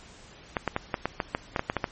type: clicks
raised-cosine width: 0.5 ms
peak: -10 dBFS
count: 12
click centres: 0.568 / 0.677 / 0.764 / 0.942 / 1.056 / 1.202 / 1.349 / 1.562 / 1.594 / 1.699 / 1.767 / 1.842 s
effects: pink hiss -50 dBFS RMS until 1.91 s + MP3 32 kbps